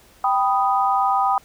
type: chord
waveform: sine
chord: G augmented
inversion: none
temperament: equal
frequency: 784 / 987.8 / 1244.5 Hz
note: G5 / B5 / D#6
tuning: 0 / 0 / 0 cents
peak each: -19 / -22 / -21 dBFS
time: 0.24-1.38 s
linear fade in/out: 2 ms
effects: pink hiss -52 dBFS RMS until 1.44 s